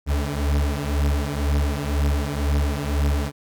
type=beating tone pair; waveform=40% pulse; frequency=71 / 73 Hz; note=C#2 / D2; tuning=+42 / -10 cents; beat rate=2 Hz; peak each=-22 dBFS; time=0.06-3.32 s; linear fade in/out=50 ms; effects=none